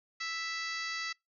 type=harmonic tone; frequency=659.3 Hz; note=E5; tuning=in tune; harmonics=2 / 3 / 4 / 5 / 6 / 7 / 8 / 9 / 10; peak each=-42 / -38 / -45 / -50 / -45 / -42 / -48 / -51 / -53 dBFS; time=0.2-1.13 s; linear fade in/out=10 ms; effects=noise-tail reverb RT60 0.2 s tail -26 dB re dry